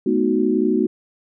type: chord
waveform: sine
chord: B dominant seventh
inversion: third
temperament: equal with one note detuned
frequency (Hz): 215.1 / 246.9 / 311.1 / 370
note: A3 / B3 / D#4 / F#4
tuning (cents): -39 / 0 / 0 / 0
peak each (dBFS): -22 / -21 / -21 / -20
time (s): 0.06-0.87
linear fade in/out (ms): 5
effects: none